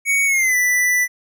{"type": "tone with pitch glide", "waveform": "square", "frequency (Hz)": [2235, 1979.7], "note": ["C#7", "B6"], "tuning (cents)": [14, 4], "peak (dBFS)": -15, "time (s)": [0.05, 1.08], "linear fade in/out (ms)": 50, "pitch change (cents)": -210, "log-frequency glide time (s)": [0.26, 0.56], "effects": []}